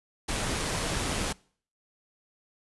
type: noise with amplitude modulation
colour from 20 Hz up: pink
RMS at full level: -29 dBFS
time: 0.28-1.33 s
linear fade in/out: 10 ms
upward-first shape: sine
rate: 150 Hz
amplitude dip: 25%
effects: noise-tail reverb RT60 0.5 s tail -24 dB re dry + resampled to 24000 Hz